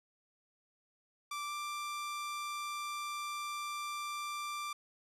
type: tone with pitch glide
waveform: sawtooth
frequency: 1171 to 1179.8 Hz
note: D6 to D6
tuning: -5 to +8 cents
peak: -34 dBFS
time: 1.31-4.73 s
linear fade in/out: 5 ms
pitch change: +13 cents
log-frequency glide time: 1.46-1.53 s
effects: low-pass 12000 Hz 12 dB/octave